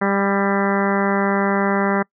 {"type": "harmonic tone with a mistuned harmonic", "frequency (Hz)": 198.3, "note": "G3", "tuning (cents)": 20, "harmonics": [1, 2, 3, 4, 5, 6, 7, 8, 9, 10], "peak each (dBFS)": [-20, -23, -25, -26, -27, -28, -28, -29, -30, -30], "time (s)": [0.01, 2.03], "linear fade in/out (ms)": 10, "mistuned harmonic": 7, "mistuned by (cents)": -26, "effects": ["noise-tail reverb RT60 0.1 s tail -26 dB re dry"]}